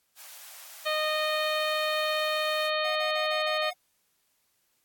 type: high-pass noise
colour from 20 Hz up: white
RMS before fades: -46 dBFS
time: 0.15-2.71 s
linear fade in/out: 50 ms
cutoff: 570 Hz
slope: 48 dB/octave
type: harmonic tone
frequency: 616 Hz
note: D#5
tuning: 17 cents flat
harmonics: 1 / 2 / 3 / 4 / 5 / 6 / 7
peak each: -29 / -32 / -34 / -35 / -36 / -37 / -37 dBFS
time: 0.85-3.71 s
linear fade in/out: 20 ms
type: tone bursts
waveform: square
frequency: 723 Hz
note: F#5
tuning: 40 cents flat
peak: -38 dBFS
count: 6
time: 2.84-3.735 s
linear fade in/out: 10 ms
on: 120 ms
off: 35 ms
effects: white hiss -72 dBFS RMS until 4.84 s + AAC 64 kbps

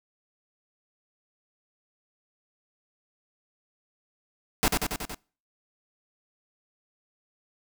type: noise with echo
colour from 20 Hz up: pink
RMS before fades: -22 dBFS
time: 4.63-4.68 s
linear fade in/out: 0 ms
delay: 93 ms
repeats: 5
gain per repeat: -3 dB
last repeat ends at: 5.145 s
effects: noise-tail reverb RT60 0.4 s tail -25 dB re dry

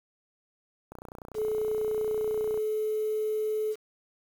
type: click train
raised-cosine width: 1 ms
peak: -28 dBFS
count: 51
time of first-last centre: 0.92-2.576 s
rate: 30.2 Hz
type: tone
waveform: sine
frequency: 430.2 Hz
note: A4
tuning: 39 cents flat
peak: -26 dBFS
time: 1.34-3.76 s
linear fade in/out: 50 ms
effects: 8-bit

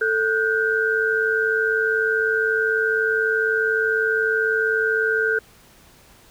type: tone cluster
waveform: sine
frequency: 442.9 / 1452 / 1552 Hz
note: A4 / F#6 / G6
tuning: +11 / -33 / -18 cents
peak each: -22 dBFS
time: 0.01-5.39 s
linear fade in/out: 5 ms
effects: pink hiss -51 dBFS RMS until 6.3 s

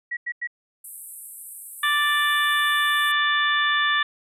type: tone bursts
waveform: sine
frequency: 1923 Hz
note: B6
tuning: 47 cents flat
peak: -25 dBFS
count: 3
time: 0.11-0.474 s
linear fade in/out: 10 ms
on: 60 ms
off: 92 ms
type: band-pass noise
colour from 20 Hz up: white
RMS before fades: -40 dBFS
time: 0.84-3.12 s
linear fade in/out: 5 ms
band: 8200 to 13000 Hz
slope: 96 dB/octave
type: harmonic tone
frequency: 587.3 Hz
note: D5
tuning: in tune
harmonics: 2 / 3 / 4 / 5 / 6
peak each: -24 / -21 / -33 / -32 / -26 dBFS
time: 1.83-4.03 s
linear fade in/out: 5 ms
effects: none

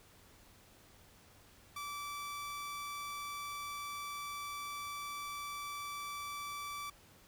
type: tone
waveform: sawtooth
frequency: 1160 Hz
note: D6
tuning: 22 cents flat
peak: -37 dBFS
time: 1.76-6.9 s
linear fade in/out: 5 ms
effects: added 96 Hz sine -70 dBFS peak until 7.27 s + pink hiss -62 dBFS RMS until 7.27 s

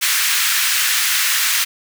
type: high-pass noise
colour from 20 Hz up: pink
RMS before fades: -17 dBFS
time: 0.01-1.65 s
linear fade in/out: 20 ms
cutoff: 1500 Hz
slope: 24 dB/octave
effects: none

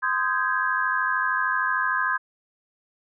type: chord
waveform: sine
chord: Ab major seventh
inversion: first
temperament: equal with one note detuned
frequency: 1033.9 / 1244.5 / 1568 / 1661.2 Hz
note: C6 / Eb6 / G6 / Ab6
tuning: -21 / 0 / 0 / 0 cents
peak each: -26 / -29 / -27 / -26 dBFS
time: 0.02-2.18 s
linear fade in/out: 20 ms
effects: none

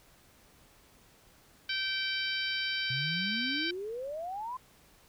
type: harmonic tone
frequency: 774 Hz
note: G5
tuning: 22 cents flat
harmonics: 2 / 3 / 4 / 5 / 6 / 7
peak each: -36 / -37 / -36 / -39 / -38 / -46 dBFS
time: 1.69-3.71 s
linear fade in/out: 5 ms
type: exponential sweep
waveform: sine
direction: up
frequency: 124.8 to 1044 Hz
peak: -35 dBFS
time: 2.9-4.57 s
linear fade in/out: 5 ms
effects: pink hiss -61 dBFS RMS until 5.08 s

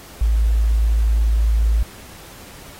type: tone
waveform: sine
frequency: 55 Hz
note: A1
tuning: in tune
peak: -13 dBFS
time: 0.21-1.83 s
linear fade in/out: 5 ms
effects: pink hiss -41 dBFS RMS until 2.79 s + AAC 48 kbps

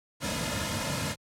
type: noise with comb filter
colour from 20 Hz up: pink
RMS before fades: -31 dBFS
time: 0.2-1.16 s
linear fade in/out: 50 ms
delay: 2.6 ms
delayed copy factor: -0.85
effects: high-pass 60 Hz 12 dB/octave + low-pass 10000 Hz 12 dB/octave

